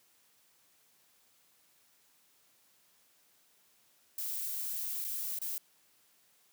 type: noise with dropouts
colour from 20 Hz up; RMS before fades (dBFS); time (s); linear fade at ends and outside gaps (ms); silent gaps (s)
violet; -37; 4.18-5.58; 2; 5.043-5.047 / 5.389-5.416
effects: white hiss -68 dBFS RMS until 6.52 s + high-pass 100 Hz 12 dB/octave